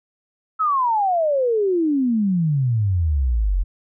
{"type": "exponential sweep", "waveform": "sine", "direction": "down", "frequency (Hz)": [1318.5, 41.8], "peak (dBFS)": -16, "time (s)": [0.59, 3.64], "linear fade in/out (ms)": 20, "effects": []}